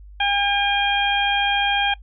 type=harmonic tone; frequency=806 Hz; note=G5; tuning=48 cents sharp; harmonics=1 / 2 / 3 / 4; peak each=-21 / -24 / -24 / -22 dBFS; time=0.2-1.94 s; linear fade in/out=5 ms; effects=noise-tail reverb RT60 0.1 s tail -22 dB re dry + added 50 Hz sine -39 dBFS peak until 2.02 s